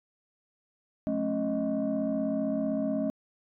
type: tone cluster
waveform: sine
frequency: 181.3 / 218.3 / 274.1 / 624 Hz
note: F#3 / A3 / C#4 / D#5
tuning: -35 / -13 / -19 / +5 cents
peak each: -38 / -30 / -29 / -31 dBFS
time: 1.07-3.1 s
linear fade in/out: 0 ms
effects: tanh soft clip ceiling -21 dBFS